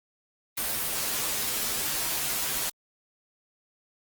white noise with comb filter, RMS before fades -29 dBFS, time 0.57-2.7 s, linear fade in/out 10 ms, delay 11 ms, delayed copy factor -0.9, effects Opus 32 kbps

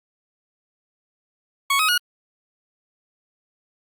20% pulse tone with pitch steps, 1108.7 / 1266.2 / 1446.1 Hz, C#6 / D#6 / F#6, 0 / +30 / -40 cents, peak -12 dBFS, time 1.7-1.979 s, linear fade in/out 5 ms, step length 93 ms, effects Opus 48 kbps

